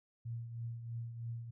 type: tone with tremolo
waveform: sine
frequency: 116.54 Hz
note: A#2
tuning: in tune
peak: -37 dBFS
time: 0.25-1.51 s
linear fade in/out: 10 ms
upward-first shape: triangle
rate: 3.1 Hz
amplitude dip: 60%
effects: none